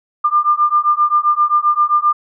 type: beating tone pair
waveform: sine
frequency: 1195 / 1202.6 Hz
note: D6 / D6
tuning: +30 / +41 cents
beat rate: 7.6 Hz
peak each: -14 dBFS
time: 0.24-2.13 s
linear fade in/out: 10 ms
effects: none